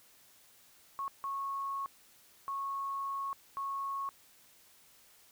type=tone bursts at uneven times; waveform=sine; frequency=1100 Hz; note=C#6; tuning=14 cents flat; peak=-34 dBFS; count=4; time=0.99-1.08 / 1.24-1.86 / 2.48-3.33 / 3.57-4.09 s; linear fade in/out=0 ms; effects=white hiss -62 dBFS RMS until 5.31 s